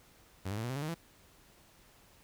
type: tone with pitch steps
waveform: sawtooth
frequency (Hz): 95 / 103 / 111.68 / 121.08 / 131.28 / 142.34 / 154.33 / 167.33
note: F#2 / G#2 / A2 / B2 / C3 / C#3 / D#3 / E3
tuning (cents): +46 / -14 / +26 / -34 / +6 / +46 / -14 / +26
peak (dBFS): -31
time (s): 0.45-0.946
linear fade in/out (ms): 10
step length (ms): 62
effects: pink hiss -62 dBFS RMS until 2.23 s